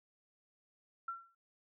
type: tone with exponential decay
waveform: sine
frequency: 1358 Hz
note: F6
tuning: 49 cents flat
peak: -35 dBFS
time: 1.08-1.35 s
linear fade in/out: 5 ms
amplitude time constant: 57 ms
effects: none